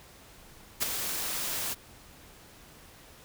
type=noise with ADSR envelope; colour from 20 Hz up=white; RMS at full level=-25 dBFS; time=0.8-1.75 s; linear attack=27 ms; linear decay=11 ms; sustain=-8 dB; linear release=26 ms; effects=pink hiss -53 dBFS RMS until 3.24 s